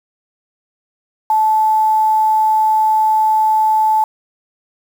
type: tone with quantisation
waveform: sine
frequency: 870 Hz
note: A5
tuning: 20 cents flat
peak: -10 dBFS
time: 1.3-4.04 s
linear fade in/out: 2 ms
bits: 6
effects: none